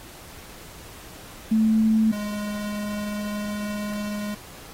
sine / square tone pair in turn, 220 / 207.7 Hz, A3 / G#3, 0 / 0 cents, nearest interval minor second, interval 100 cents, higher first, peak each -16 / -28 dBFS, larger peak first, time 1.51-2.12 / 2.12-4.35 s, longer second, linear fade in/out 10 ms, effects pink hiss -44 dBFS RMS until 4.73 s + AAC 48 kbps

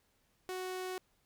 sawtooth tone, 370 Hz, F#4, in tune, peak -34 dBFS, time 0.49-0.98 s, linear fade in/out 0 ms, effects pink hiss -74 dBFS RMS until 1.25 s

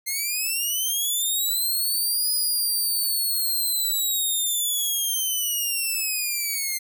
5% pulse linear two-way sweep, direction up then down, 2093 to 4978 to 2093 Hz, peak -15 dBFS, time 0.06-6.79 s, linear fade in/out 20 ms, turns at 2.31 s, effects none

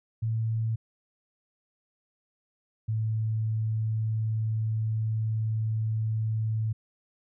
sine tone pair in turn, 112.1 / 110.11 Hz, A2 / A2, +33 / +2 cents, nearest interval unison, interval 31 cents, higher first, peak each -25 dBFS, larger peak neither, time 0.22-0.76 / 2.88-6.73 s, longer second, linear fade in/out 10 ms, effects none

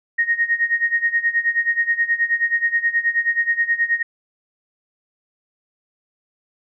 sine tone with tremolo, 1864.7 Hz, A#6, in tune, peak -13 dBFS, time 0.18-4.03 s, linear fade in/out 10 ms, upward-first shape sine, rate 9.4 Hz, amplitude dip 85%, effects none

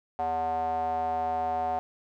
square tone with band-pass filter, 81.5 Hz, E2, 19 cents flat, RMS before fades -29 dBFS, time 0.19-1.79 s, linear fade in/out 0 ms, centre 760 Hz, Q 9.4, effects none

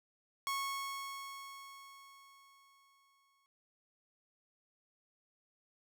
sawtooth tone with exponential decay, 1100 Hz, C#6, 14 cents flat, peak -30 dBFS, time 0.47-3.46 s, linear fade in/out 0 ms, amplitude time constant 650 ms, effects none

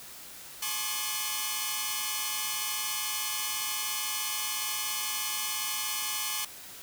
5% pulse tone cluster, 851 / 1061 / 1102 / 1205 / 2970 Hz, G#5 / C6 / C#6 / D6 / F#7, +42 / +24 / -11 / +44 / +6 cents, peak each -26 dBFS, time 0.62-6.45 s, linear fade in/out 5 ms, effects white hiss -46 dBFS RMS until 6.82 s

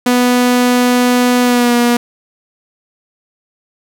sawtooth tone with pitch glide, 246.8 to 239.9 Hz, B3 to A#3, -1 to +50 cents, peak -5 dBFS, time 0.06-1.97 s, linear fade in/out 5 ms, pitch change -49 cents, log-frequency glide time 1.42-1.74 s, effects none

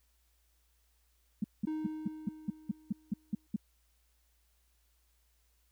sine tone bursts, 209.1 Hz, G#3, 12 cents sharp, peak -28 dBFS, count 11, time 1.42-3.562 s, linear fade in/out 5 ms, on 22 ms, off 190 ms
triangle tone with exponential decay, 311.1 Hz, D#4, in tune, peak -30 dBFS, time 1.67-3.47 s, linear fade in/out 5 ms, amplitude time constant 390 ms
effects added 58 Hz sine -70 dBFS peak until 5.71 s + white hiss -75 dBFS RMS until 5.71 s

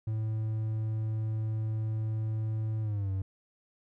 triangle tone with pitch glide, 109.6 to 95.97 Hz, A2 to G2, -6 to -36 cents, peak -27 dBFS, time 0.07-3.22 s, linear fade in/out 5 ms, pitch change -230 cents, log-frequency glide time 2.82-3.11 s, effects none

